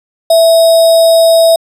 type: tone with sample-and-hold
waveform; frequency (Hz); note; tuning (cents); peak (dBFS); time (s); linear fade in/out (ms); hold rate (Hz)
sine; 659.3; E5; 0; -3; 0.3-1.56; 5; 4410
effects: resampled to 32000 Hz